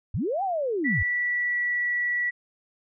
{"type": "linear two-way sweep", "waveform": "sine", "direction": "up then down", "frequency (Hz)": [62.2, 807, 62.2], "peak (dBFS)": -24, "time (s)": [0.14, 1.03], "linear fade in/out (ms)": 5, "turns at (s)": 0.43}
{"type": "tone with pitch glide", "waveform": "sine", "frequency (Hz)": [1958, 1945.6], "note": ["B6", "B6"], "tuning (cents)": [-15, -26], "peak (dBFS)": -23, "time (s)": [0.84, 2.31], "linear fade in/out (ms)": 20, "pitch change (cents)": -11, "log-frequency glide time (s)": [1, 1.9]}
{"effects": []}